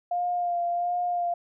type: tone with vibrato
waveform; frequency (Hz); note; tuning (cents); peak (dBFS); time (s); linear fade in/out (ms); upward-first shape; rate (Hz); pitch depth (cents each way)
sine; 702; F5; +9; -24; 0.11-1.34; 5; sine; 1.4; 22
effects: none